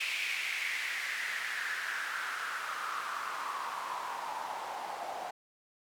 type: noise with band-pass filter sweep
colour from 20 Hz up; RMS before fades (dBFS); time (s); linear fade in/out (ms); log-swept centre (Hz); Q
white; -37; 0-5.31; 10; 2500 to 730; 4.5
effects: none